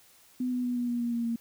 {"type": "tone with pitch steps", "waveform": "sine", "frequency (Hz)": [251.4, 248.5, 245.7, 242.8, 240, 237.3, 234.6, 231.9], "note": ["B3", "B3", "B3", "B3", "B3", "A#3", "A#3", "A#3"], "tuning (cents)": [31, 11, -9, -29, -49, 31, 11, -9], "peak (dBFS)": -27, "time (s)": [0.4, 1.36], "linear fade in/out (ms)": 5, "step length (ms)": 120, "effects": ["white hiss -59 dBFS RMS until 1.4 s"]}